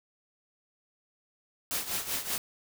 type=noise with tremolo; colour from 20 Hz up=white; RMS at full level=-30 dBFS; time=1.71-2.38 s; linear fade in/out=0 ms; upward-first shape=triangle; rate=5.2 Hz; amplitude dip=80%; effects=none